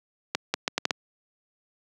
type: accelerating click train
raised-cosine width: 0.2 ms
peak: -6 dBFS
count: 6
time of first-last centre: 0.35-0.908 s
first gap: 190 ms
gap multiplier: 0.73
effects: high-pass 200 Hz 12 dB/octave